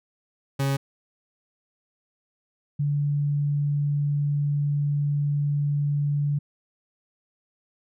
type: tone pair in turn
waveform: 40% pulse / sine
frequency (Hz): 137.5 / 144.79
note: C#3 / D3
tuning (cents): -14 / -24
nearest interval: minor second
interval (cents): 90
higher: second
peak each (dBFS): -21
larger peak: neither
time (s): 0.59-0.77 / 2.79-6.39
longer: second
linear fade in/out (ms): 10
effects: none